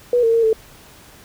sine tone with pitch steps, 486.7 / 455.5 / 459.2 / 442.1 Hz, B4 / A#4 / A#4 / A4, -25 / -40 / -26 / +8 cents, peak -12 dBFS, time 0.13-0.53 s, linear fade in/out 2 ms, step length 100 ms, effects pink hiss -45 dBFS RMS until 1.24 s

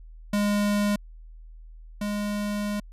square tone pair in turn, 205.5 / 206.5 Hz, G#3 / G#3, -18 / -10 cents, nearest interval unison, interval 8 cents, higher second, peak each -22 / -27 dBFS, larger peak first, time 0.33-0.96 / 2.01-2.8 s, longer second, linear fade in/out 5 ms, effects added 40 Hz sine -42 dBFS peak until 2.92 s + resampled to 32000 Hz

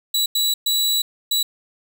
sawtooth tone bursts at uneven times, 3928 Hz, B7, 10 cents flat, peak -14 dBFS, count 4, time 0.14-0.26 / 0.35-0.54 / 0.66-1.02 / 1.31-1.43 s, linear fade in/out 5 ms, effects none

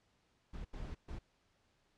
brown noise bursts at uneven times, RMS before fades -44 dBFS, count 3, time 0.53-0.65 / 0.73-0.95 / 1.08-1.19 s, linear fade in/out 10 ms, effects pink hiss -75 dBFS RMS until 1.97 s + low-pass 6000 Hz 12 dB/octave

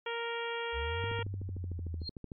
harmonic tone, 466.2 Hz, A#4, in tune, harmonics 1 / 2 / 3 / 4 / 5 / 6 / 7, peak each -37 / -40 / -42 / -43 / -44 / -45 / -45 dBFS, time 0.06-1.23 s, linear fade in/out 5 ms
sine exponential two-way sweep, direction up then down, 63 to 103.83 to 79.6 Hz, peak -35 dBFS, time 0.72-2.08 s, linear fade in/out 50 ms, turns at 1.09 s
click train, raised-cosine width 3 ms, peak -30 dBFS, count 18, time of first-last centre 1.04-2.318 s, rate 13.3 Hz
sine tone with exponential growth, 4214 Hz, C8, 12 cents sharp, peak -32 dBFS, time 2-2.09 s, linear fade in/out 5 ms, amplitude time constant 19 ms
effects MP3 48 kbps

